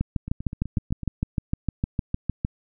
two click trains, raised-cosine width 5 ms, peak -20 / -11 dBFS, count 7 / 17, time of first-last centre 0.28-1.033 / 0.01-2.449 s, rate 7.97 / 6.56 Hz, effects none

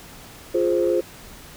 sine chord, F minor, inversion none, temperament equal, 349.2 / 415.3 / 523.3 Hz, F4 / Ab4 / C5, 0 / 0 / 0 cents, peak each -20 / -23 / -21 dBFS, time 0.54-1.01 s, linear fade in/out 10 ms, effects tanh soft clip ceiling -9 dBFS + pink hiss -43 dBFS RMS until 1.56 s

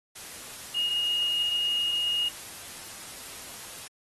sine tone in noise, 2863 Hz, F7, 42 cents sharp, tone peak -24 dBFS, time 0.74-2.29 s, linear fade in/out 10 ms, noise white, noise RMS -42 dBFS, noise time 0.15-3.88 s, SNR +15 dB, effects AAC 32 kbps

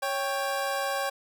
25% pulse tone pair together, 554.4 / 789 Hz, C#5 / G5, 0 / +11 cents, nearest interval tritone, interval 611 cents, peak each -26 / -27 dBFS, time 0.02-1.1 s, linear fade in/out 10 ms, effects none

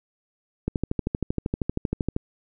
click train, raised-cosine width 3 ms, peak -11 dBFS, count 20, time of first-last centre 0.68-2.164 s, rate 12.8 Hz, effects none

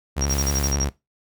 sawtooth tone with vibrato, 69.3 Hz, C#2, in tune, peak -18 dBFS, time 0.16-0.9 s, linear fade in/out 20 ms, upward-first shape sine, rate 12 Hz, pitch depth 99 cents each way
sine tone bursts, 5640 Hz, F8, 16 cents sharp, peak -22 dBFS, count 8, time 0.21-0.846 s, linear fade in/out 10 ms, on 48 ms, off 36 ms
white noise, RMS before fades -34 dBFS, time 0.27-0.74 s, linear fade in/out 50 ms
effects noise-tail reverb RT60 0.2 s tail -19 dB re dry

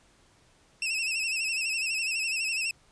sawtooth tone with vibrato, 2637 Hz, E7, in tune, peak -24 dBFS, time 0.82-2.71 s, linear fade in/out 2 ms, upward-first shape sine, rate 12 Hz, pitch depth 73 cents each way, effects pink hiss -62 dBFS RMS until 2.91 s + resampled to 22050 Hz

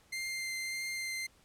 sawtooth tone with vibrato, 2093 Hz, C7, in tune, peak -32 dBFS, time 0.12-1.27 s, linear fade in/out 10 ms, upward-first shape triangle, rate 1.7 Hz, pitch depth 11 cents each way, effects pink hiss -65 dBFS RMS until 1.44 s + low-pass 12000 Hz 12 dB/octave

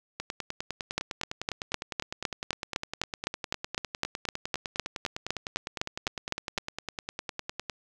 two click trains, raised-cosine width 0.2 ms, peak -10 / -16 dBFS, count 23 / 75, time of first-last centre 0.98-6.578 / 0.2-7.697 s, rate 3.93 / 9.87 Hz, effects none

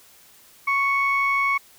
sine tone pair together, 1108.7 / 2217 Hz, C#6 / C#7, 0 / 0 cents, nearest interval octave, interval 1200 cents, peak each -21 / -20 dBFS, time 0.67-1.58 s, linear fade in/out 10 ms, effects tanh soft clip ceiling -12 dBFS + white hiss -52 dBFS RMS until 1.78 s

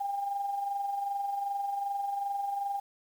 sine tone with amplitude modulation, 801 Hz, G5, 37 cents sharp, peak -28 dBFS, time 0-2.8 s, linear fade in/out 10 ms, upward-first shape sine, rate 22.6 Hz, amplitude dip 45%, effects 9-bit

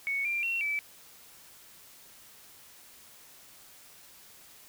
sine tone with pitch steps, 2219 / 2376 / 2726 / 2309 Hz, C#7 / D7 / F7 / D7, +1 / +20 / -43 / -30 cents, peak -28 dBFS, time 0.07-0.79 s, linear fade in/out 0 ms, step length 180 ms, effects white hiss -54 dBFS RMS until 4.68 s

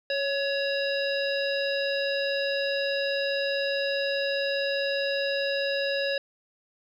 harmonic tone with a mistuned harmonic, 554.4 Hz, C#5, in tune, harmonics 1 / 3 / 5 / 7 / 9, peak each -27 / -32 / -34 / -35 / -37 dBFS, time 0.1-6.18 s, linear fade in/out 2 ms, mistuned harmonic 3, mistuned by +25 cents, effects 10-bit

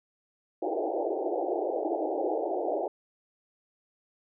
pink band-pass noise, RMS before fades -30 dBFS, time 0.62-2.88 s, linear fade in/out 5 ms, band 310 to 820 Hz, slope 96 dB/octave, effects none

